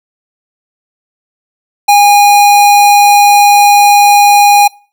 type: tone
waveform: square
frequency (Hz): 818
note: G#5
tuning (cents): -26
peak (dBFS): -3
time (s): 1.88-4.68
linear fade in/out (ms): 10
effects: noise-tail reverb RT60 0.4 s tail -25 dB re dry